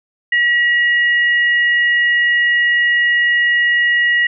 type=tone pair together; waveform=sine; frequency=1922 / 2866 Hz; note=B6 / F7; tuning=-48 / +44 cents; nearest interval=perfect fifth; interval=692 cents; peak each=-11 / -23 dBFS; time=0.32-4.27 s; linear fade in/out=5 ms; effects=none